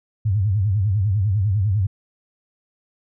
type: tone with vibrato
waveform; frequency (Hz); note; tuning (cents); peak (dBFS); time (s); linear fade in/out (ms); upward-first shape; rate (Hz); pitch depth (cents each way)
sine; 100.7; G2; +47; -16; 0.25-1.87; 10; sine; 10; 170
effects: none